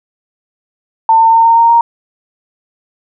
sine tone with pitch steps, 898 / 904.8 / 911.6 / 918.5 / 925.4 / 932.4 Hz, A5 / A5 / A#5 / A#5 / A#5 / A#5, +35 / +48 / -39 / -26 / -13 / 0 cents, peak -4 dBFS, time 1.09-1.81 s, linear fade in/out 2 ms, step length 120 ms, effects none

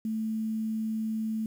sine tone with quantisation, 220 Hz, A3, in tune, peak -28 dBFS, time 0.05-1.46 s, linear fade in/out 2 ms, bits 9, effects none

